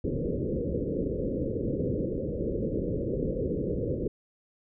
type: low-pass noise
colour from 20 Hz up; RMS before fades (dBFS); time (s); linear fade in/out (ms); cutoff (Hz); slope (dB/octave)
white; -30; 0.04-4.08; 5; 540; 96
effects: none